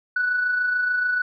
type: tone with amplitude modulation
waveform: sine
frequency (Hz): 1481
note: F#6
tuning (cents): +1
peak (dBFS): -17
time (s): 0.16-1.22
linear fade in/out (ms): 5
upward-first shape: sine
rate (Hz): 26.9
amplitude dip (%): 40
effects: tanh soft clip ceiling -14 dBFS